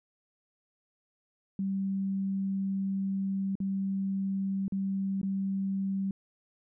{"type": "tone with dropouts", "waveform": "sine", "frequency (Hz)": 194.2, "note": "G3", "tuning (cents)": -16, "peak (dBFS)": -28, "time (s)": [1.59, 6.11], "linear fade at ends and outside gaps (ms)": 2, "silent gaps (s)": [[3.554, 3.602], [4.681, 4.722], [5.215, 5.23]], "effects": []}